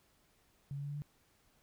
sine tone with pitch steps, 140 / 141.63 / 143.27 / 144.94 / 146.62 Hz, C#3 / C#3 / D3 / D3 / D3, +18 / +38 / -43 / -22 / -3 cents, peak -38 dBFS, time 0.71-1.02 s, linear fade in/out 0 ms, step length 62 ms, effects pink hiss -71 dBFS RMS until 1.62 s

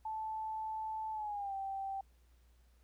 sine tone with pitch glide, 875 to 779.5 Hz, A5 to G5, -10 to -10 cents, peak -37 dBFS, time 0.05-2.01 s, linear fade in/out 5 ms, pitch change -200 cents, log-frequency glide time 1.12-1.54 s, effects added 60 Hz sine -63 dBFS peak until 2.83 s + pink hiss -75 dBFS RMS until 2.83 s

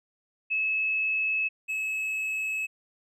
sine / triangle tone pair in turn, 2592 / 2583 Hz, E7 / E7, -30 / -36 cents, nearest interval unison, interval 6 cents, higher first, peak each -24 / -26 dBFS, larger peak first, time 0.5-1.49 / 1.68-2.67 s, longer neither, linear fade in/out 20 ms, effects none

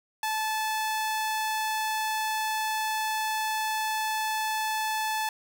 sawtooth tone, 870 Hz, A5, 20 cents flat, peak -23 dBFS, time 0.23-5.29 s, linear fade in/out 2 ms, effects none

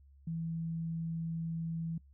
sine tone, 164.4 Hz, E3, 4 cents flat, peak -34 dBFS, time 0.27-1.98 s, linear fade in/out 5 ms, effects noise-tail reverb RT60 0.1 s tail -24 dB re dry + added 69 Hz sine -57 dBFS peak until 2.13 s

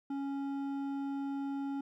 sine tone with hard clipping, 277.2 Hz, C#4, in tune, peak -36 dBFS, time 0.1-1.81 s, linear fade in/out 5 ms, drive 8 dB, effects none

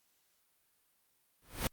pink noise with exponential growth, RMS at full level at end -29 dBFS, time 1.42-1.67 s, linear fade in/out 1 ms, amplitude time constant 53 ms, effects white hiss -74 dBFS RMS until 1.72 s + Opus 48 kbps

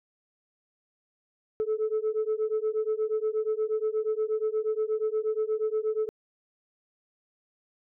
sine beating tone pair, 430 / 438.4 Hz, A4 / A4, -40 / -6 cents, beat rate 8.4 Hz, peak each -27 dBFS, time 1.6-6.09 s, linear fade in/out 0 ms, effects tanh soft clip ceiling -21 dBFS

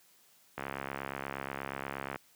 click train, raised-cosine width 0.5 ms, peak -21 dBFS, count 109, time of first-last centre 0.58-2.159 s, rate 68.4 Hz, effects white hiss -64 dBFS RMS until 2.35 s + high-pass 100 Hz 12 dB/octave

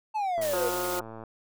triangle exponential sweep, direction down, 888 to 465.9 Hz, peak -24 dBFS, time 0.14-0.7 s, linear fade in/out 20 ms
click train, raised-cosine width 1 ms, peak -28 dBFS, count 97, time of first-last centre 0.38-1.237 s, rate 112 Hz
white high-pass noise, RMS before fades -36 dBFS, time 0.41-1 s, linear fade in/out 10 ms, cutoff 1200 Hz, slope 12 dB/octave
harmonic tone, 178.7 Hz, F3, 40 cents sharp, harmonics 2 / 3 / 4 / 5 / 6 / 7 / 8, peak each -33 / -34 / -39 / -37 / -43 / -38 / -40 dBFS, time 0.53-1.01 s, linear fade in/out 5 ms
effects none

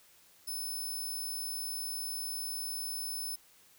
5% pulse tone, 5260 Hz, E8, 5 cents flat, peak -30 dBFS, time 0.47-3.36 s, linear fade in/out 10 ms, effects white hiss -62 dBFS RMS until 3.78 s

